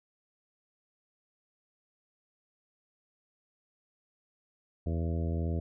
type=harmonic tone with a mistuned harmonic; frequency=82.41 Hz; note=E2; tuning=in tune; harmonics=1 / 2 / 3 / 4 / 5 / 6 / 7 / 8; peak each=-30 / -36 / -40 / -42 / -44 / -46 / -47 / -48 dBFS; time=4.86-5.6 s; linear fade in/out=5 ms; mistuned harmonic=8; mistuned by=+34 cents; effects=none